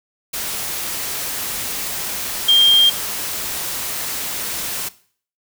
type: tone in noise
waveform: sine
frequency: 3200 Hz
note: G7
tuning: 35 cents sharp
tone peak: -8 dBFS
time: 2.48-2.9 s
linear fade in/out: 10 ms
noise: white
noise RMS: -25 dBFS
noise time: 0.33-4.89 s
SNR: +14 dB
effects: noise-tail reverb RT60 0.5 s tail -18 dB re dry